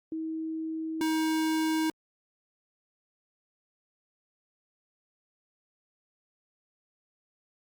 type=tone pair in turn; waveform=sine / square; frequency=319.8 / 316.9 Hz; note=D#4 / D#4; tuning=+48 / +32 cents; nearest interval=unison; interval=16 cents; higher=first; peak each=-31 / -26 dBFS; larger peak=second; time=0.12-1.01 / 1.01-1.9 s; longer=neither; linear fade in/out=2 ms; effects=Opus 48 kbps